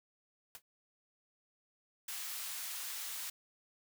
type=noise with exponential decay; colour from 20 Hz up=white; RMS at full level=-44 dBFS; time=0.55-0.62 s; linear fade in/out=1 ms; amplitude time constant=15 ms
type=high-pass noise; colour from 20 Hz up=white; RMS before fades=-42 dBFS; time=2.08-3.3 s; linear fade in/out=5 ms; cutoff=1100 Hz; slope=12 dB/octave
effects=none